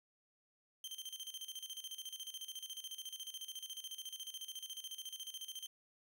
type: tone with tremolo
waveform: sawtooth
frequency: 3136 Hz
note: G7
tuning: in tune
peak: -40 dBFS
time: 0.84-5.67 s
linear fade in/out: 2 ms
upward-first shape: square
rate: 14 Hz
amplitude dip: 75%
effects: none